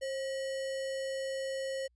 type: tone with sample-and-hold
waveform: sine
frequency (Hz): 535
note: C5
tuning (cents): +38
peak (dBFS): -33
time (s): 0.01-1.88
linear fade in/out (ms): 20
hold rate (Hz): 2450
effects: added 60 Hz sine -68 dBFS peak until 1.95 s + resampled to 22050 Hz